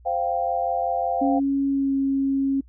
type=chord; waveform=sine; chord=C suspended fourth; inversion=none; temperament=equal; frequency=523.3 / 698.5 / 784 Hz; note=C5 / F5 / G5; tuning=0 / 0 / 0 cents; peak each=-28 / -24 / -26 dBFS; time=0.05-1.4 s; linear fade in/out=20 ms
type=tone with pitch glide; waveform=sine; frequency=276.2 to 272.6 Hz; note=C#4 to C#4; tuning=-6 to -29 cents; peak=-19 dBFS; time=1.21-2.61 s; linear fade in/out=10 ms; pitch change=-23 cents; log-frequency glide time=1.69-1.94 s
effects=noise-tail reverb RT60 0.1 s tail -26 dB re dry + added 60 Hz sine -47 dBFS peak until 2.68 s